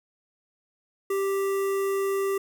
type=tone with notch filter; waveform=square; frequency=392 Hz; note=G4; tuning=in tune; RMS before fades=-26 dBFS; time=1.1-2.38 s; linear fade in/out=5 ms; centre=4100 Hz; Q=0.75; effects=none